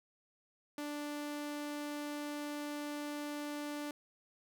sawtooth tone, 293.7 Hz, D4, in tune, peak -35 dBFS, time 0.78-3.91 s, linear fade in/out 2 ms, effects none

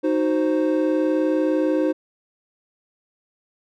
triangle chord, C diminished, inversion first, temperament equal with one note detuned, 310.2 / 370 / 523.3 Hz, Eb4 / Gb4 / C5, -5 / 0 / 0 cents, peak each -18 / -23 / -21 dBFS, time 0.03-1.93 s, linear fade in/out 20 ms, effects none

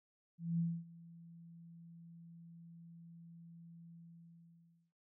sine tone with ADSR envelope, 168 Hz, E3, 33 cents sharp, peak -31 dBFS, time 0.38-4.93 s, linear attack 210 ms, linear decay 250 ms, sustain -22 dB, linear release 980 ms, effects none

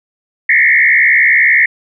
sine tone with frequency modulation, 2000 Hz, B6, 21 cents sharp, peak -6 dBFS, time 0.49-1.66 s, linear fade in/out 5 ms, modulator 70.2 Hz, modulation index 3, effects none

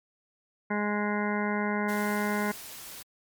harmonic tone, 207.7 Hz, G#3, in tune, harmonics 1 / 2 / 3 / 4 / 5 / 7 / 8 / 9 / 10, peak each -29 / -34 / -37 / -36 / -36 / -36 / -41 / -40 / -38 dBFS, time 0.7-2.52 s, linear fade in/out 10 ms
white noise, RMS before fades -43 dBFS, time 1.88-3.03 s, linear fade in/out 10 ms
effects MP3 96 kbps

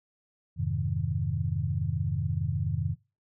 sine chord, F minor seventh, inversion none, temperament equal, 87.31 / 103.83 / 130.81 / 155.56 Hz, F2 / Ab2 / C3 / Eb3, 0 / 0 / 0 / 0 cents, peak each -32 dBFS, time 0.56-2.96 s, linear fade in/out 50 ms, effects noise-tail reverb RT60 0.3 s tail -24 dB re dry

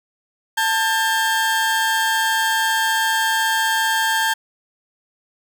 30% pulse tone pair together, 888.8 / 1603 Hz, A5 / G6, +17 / +38 cents, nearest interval minor seventh, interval 1021 cents, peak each -17 dBFS, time 0.57-4.34 s, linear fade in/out 10 ms, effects none

